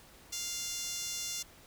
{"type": "tone with high-pass filter", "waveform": "15% pulse", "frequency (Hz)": 698.5, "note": "F5", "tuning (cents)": 0, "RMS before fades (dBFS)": -38, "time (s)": [0.32, 1.43], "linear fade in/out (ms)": 10, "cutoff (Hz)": 4800, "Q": 5.1, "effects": ["pink hiss -57 dBFS RMS until 1.66 s"]}